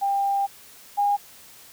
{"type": "tone pair in turn", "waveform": "sine", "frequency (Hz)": [795, 813.6], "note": ["G5", "G#5"], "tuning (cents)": [24, -36], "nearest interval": "unison", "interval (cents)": 40, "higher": "second", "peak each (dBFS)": [-20, -18], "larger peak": "second", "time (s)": [[0.01, 0.47], [0.97, 1.17]], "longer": "first", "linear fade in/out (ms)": 20, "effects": ["white hiss -48 dBFS RMS until 1.72 s"]}